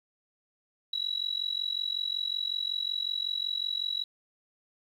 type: tone with amplitude modulation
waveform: sine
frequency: 3900 Hz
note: B7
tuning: 23 cents flat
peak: -25 dBFS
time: 0.93-4.04 s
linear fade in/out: 5 ms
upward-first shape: sine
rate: 45.4 Hz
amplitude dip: 95%
effects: 10-bit